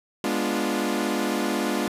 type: chord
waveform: sawtooth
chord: G# diminished seventh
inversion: none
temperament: equal with one note detuned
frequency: 207.7 / 245.5 / 293.7 / 349.2 Hz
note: G#3 / B3 / D4 / F4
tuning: 0 / -10 / 0 / 0 cents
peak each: -25 dBFS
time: 0.24-1.88 s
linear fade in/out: 2 ms
effects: resampled to 32000 Hz